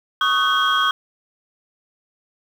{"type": "tone cluster", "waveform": "sine", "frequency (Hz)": [1113, 1253, 1510, 3263], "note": ["C#6", "D#6", "F#6", "G#7"], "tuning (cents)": [7, 12, 35, -31], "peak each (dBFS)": -20, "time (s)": [0.21, 0.91], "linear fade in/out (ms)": 2, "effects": ["tanh soft clip ceiling -9 dBFS", "7-bit"]}